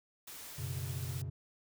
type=noise; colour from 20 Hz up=white; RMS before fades=-48 dBFS; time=0.27-1.22 s; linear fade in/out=5 ms
type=chord; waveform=triangle; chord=F# suspended fourth; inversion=none; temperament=just; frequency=92.5 / 123.33 / 138.75 Hz; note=F#2 / B2 / C#3; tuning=0 / -2 / +2 cents; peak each=-39 dBFS; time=0.58-1.3 s; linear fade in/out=10 ms
effects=none